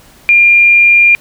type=tone; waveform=sine; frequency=2400 Hz; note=D7; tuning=37 cents sharp; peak=-3 dBFS; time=0.29-1.15 s; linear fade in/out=0 ms; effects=pink hiss -42 dBFS RMS until 1.2 s